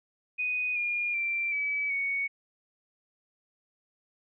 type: tone with pitch steps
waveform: sine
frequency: 2489 / 2421 / 2355 / 2290 / 2228 Hz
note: D#7 / D#7 / D7 / D7 / C#7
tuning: 0 / -48 / +4 / -44 / +8 cents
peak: -27 dBFS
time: 0.38-2.28 s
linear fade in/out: 20 ms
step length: 380 ms
effects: none